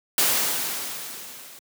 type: noise with level ramp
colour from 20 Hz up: white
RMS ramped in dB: -19 to -45 dBFS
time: 0.18-1.59 s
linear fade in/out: 2 ms
effects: high-pass 150 Hz 12 dB/octave